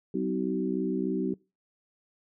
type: harmonic tone with a mistuned harmonic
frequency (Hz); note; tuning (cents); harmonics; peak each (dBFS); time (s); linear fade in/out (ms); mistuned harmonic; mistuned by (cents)
63.4; B1; +46; 3 / 4 / 5 / 6; -32 / -32 / -32 / -32; 0.14-1.34; 5; 4; +23
effects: noise-tail reverb RT60 0.3 s tail -24 dB re dry